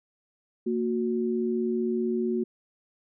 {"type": "tone pair together", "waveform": "sine", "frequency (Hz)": [230.6, 366.1], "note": ["A#3", "F#4"], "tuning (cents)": [-19, -18], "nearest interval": "minor sixth", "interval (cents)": 801, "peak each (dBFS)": -27, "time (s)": [0.66, 2.44], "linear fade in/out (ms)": 10, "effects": []}